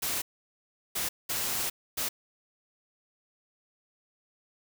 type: noise bursts at uneven times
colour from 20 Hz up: white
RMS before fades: -31 dBFS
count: 4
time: 0.02-0.22 / 0.95-1.09 / 1.29-1.7 / 1.97-2.09 s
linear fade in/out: 10 ms
effects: none